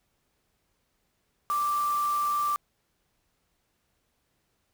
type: tone in noise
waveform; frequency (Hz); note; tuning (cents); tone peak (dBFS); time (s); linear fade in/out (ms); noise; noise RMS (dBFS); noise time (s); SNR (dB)
sine; 1174.7; D6; 0; -24; 1.5-2.56; 0; white; -42; 1.5-2.56; +15
effects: pink hiss -74 dBFS RMS until 4.73 s